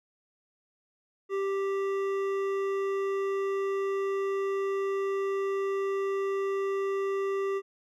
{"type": "tone with hard clipping", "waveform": "sine", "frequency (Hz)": 392, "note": "G4", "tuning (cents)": 0, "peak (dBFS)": -29, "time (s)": [1.29, 7.62], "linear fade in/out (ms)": 50, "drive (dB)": 11, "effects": []}